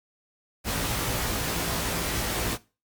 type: noise with comb filter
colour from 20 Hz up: pink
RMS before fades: -28 dBFS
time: 0.64-2.58 s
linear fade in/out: 50 ms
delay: 18 ms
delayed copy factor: +0.8
effects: noise-tail reverb RT60 0.3 s tail -19 dB re dry + MP3 96 kbps